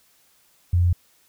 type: tone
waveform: sine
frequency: 87.9 Hz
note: F2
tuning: 12 cents sharp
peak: -15 dBFS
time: 0.73-0.93 s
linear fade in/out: 5 ms
effects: white hiss -60 dBFS RMS until 1.28 s